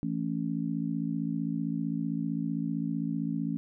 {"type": "harmonic tone", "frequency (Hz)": 55.5, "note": "A1", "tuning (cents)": 16, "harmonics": [3, 4, 5], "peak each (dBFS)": [-33, -33, -33], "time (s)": [0.03, 3.57], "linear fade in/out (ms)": 0, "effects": []}